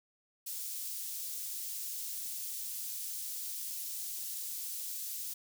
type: high-pass noise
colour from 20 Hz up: white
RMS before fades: -40 dBFS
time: 0.46-5.34 s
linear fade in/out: 10 ms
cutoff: 5400 Hz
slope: 12 dB/octave
effects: none